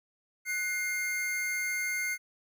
square tone pair together, 1487.2 / 2119 Hz, F#6 / C7, +8 / +21 cents, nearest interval tritone, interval 613 cents, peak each -39 / -31 dBFS, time 0.45-2.18 s, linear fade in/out 50 ms, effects none

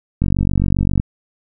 click train, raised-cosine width 5 ms, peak -4 dBFS, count 38, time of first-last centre 0.22-0.999 s, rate 47.5 Hz, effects none

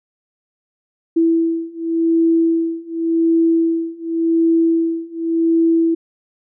sine beating tone pair, 329.6 / 330.49 Hz, E4 / E4, 0 / +5 cents, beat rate 0.89 Hz, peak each -17 / -16 dBFS, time 1.16-5.95 s, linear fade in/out 10 ms, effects none

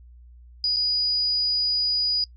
sine tone with dropouts, 4920 Hz, D#8, 20 cents flat, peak -20 dBFS, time 0.64-2.24 s, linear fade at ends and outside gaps 1 ms, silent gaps 0.762-0.767 s, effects noise-tail reverb RT60 0.1 s tail -20 dB re dry + added 60 Hz sine -45 dBFS peak until 2.36 s

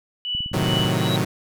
sine tone with tremolo, 2960 Hz, F#7, in tune, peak -22 dBFS, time 0.25-1.07 s, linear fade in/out 0 ms, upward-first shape sine, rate 2.4 Hz, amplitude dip 90%
click train, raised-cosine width 5 ms, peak -22 dBFS, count 10, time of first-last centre 0.35-0.85 s, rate 18 Hz
sawtooth chord, A diminished seventh, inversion none, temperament equal, 110 / 130.81 / 155.56 / 185 Hz, A2 / C3 / Eb3 / Gb3, 0 / 0 / 0 / 0 cents, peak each -21 dBFS, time 0.53-1.25 s, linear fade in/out 10 ms
triangle tone with exponential growth, 3866 Hz, B7, 38 cents flat, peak -21 dBFS, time 0.75-1.16 s, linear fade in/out 1 ms, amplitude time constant 89 ms
effects none

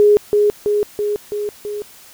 sine tone with echo, 415.3 Hz, G#4, in tune, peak -7 dBFS, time 0-0.17 s, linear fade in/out 0 ms, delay 330 ms, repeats 5, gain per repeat -3 dB, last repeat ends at 1.82 s, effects white hiss -43 dBFS RMS until 2.13 s

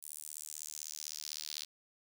sawtooth tone with high-pass filter sweep, 75.9 Hz, D#2, 42 cents flat, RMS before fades -45 dBFS, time 0.02-1.65 s, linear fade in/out 10 ms, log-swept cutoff 9700 to 4200 Hz, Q 2.5, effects none

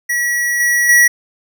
square tone with level steps, 1928 Hz, B6, 42 cents flat, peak -15 / -12 / -7 dBFS, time 0.09-1.08 s, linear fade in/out 10 ms, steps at 0.6 / 0.89 s, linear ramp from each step 2 ms, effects none

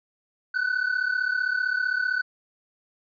triangle tone pair together, 1480 / 1515.5 Hz, F#6 / F#6, 0 / +41 cents, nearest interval unison, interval 41 cents, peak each -24 dBFS, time 0.54-2.22 s, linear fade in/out 10 ms, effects resampled to 11025 Hz

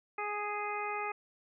harmonic tone, 415.3 Hz, G#4, in tune, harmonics 1 / 2 / 3 / 4 / 5 / 6, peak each -41 / -38 / -39 / -49 / -42 / -42 dBFS, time 0.18-1.12 s, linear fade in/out 5 ms, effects none

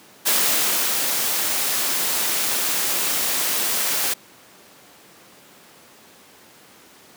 white noise with ADSR envelope, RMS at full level -18 dBFS, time 0.25-4.14 s, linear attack 23 ms, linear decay 670 ms, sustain -4 dB, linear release 9 ms, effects pink hiss -48 dBFS RMS until 7.16 s + high-pass 200 Hz 12 dB/octave

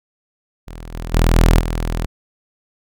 sawtooth tone with level steps, 41.06 Hz, E1, 6 cents flat, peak -27 / -21 / -7 / -5 / -15 dBFS, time 0.67-2.06 s, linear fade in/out 10 ms, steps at 0.93 / 1.13 / 1.35 / 1.59 s, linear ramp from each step 20 ms, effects none

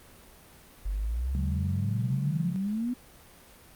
sine exponential sweep, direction up, 45.48 to 253.3 Hz, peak -27 dBFS, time 0.85-2.94 s, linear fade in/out 10 ms
sine chord, C# suspended fourth, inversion none, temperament equal, 138.59 / 185 / 207.7 Hz, C#3 / F#3 / G#3, 0 / 0 / 0 cents, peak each -34 / -34 / -38 dBFS, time 1.35-2.56 s, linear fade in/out 0 ms
effects pink hiss -53 dBFS RMS until 3.75 s + Opus 32 kbps

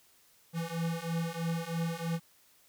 square beating tone pair, 164.81 / 167.91 Hz, E3 / E3, 0 / +32 cents, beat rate 3.1 Hz, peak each -36 / -35 dBFS, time 0.53-2.2 s, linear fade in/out 50 ms, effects white hiss -64 dBFS RMS until 2.68 s

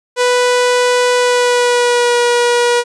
sawtooth tone with pitch glide, 493.9 to 481.5 Hz, B4 to B4, 0 to -44 cents, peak -6 dBFS, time 0.16-2.84 s, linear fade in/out 50 ms, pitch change -44 cents, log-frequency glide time 1.16-2.17 s, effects resampled to 22050 Hz

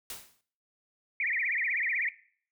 white noise with exponential decay, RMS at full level -37 dBFS, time 0.1-0.41 s, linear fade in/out 1 ms, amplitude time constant 67 ms
sine tone with vibrato, 2093 Hz, C7, in tune, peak -27 dBFS, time 1.2-2.09 s, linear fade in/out 2 ms, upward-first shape triangle, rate 16 Hz, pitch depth 280 cents each way
effects noise-tail reverb RT60 0.5 s tail -17 dB re dry

